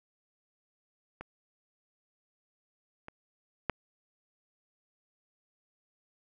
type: clicks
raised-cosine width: 0.5 ms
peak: -26 / -28 / -13 dBFS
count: 3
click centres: 1.21 / 3.084 / 3.697 s
effects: none